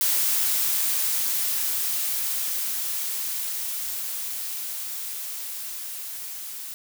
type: noise with level ramp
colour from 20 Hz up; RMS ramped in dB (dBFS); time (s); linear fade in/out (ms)
blue; -22 to -36; 0.01-6.74; 0
effects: none